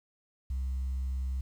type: tone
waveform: sine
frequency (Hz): 65.41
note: C2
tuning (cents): 0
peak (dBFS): -28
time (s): 0.5-1.41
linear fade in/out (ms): 5
effects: tanh soft clip ceiling -28 dBFS + 10-bit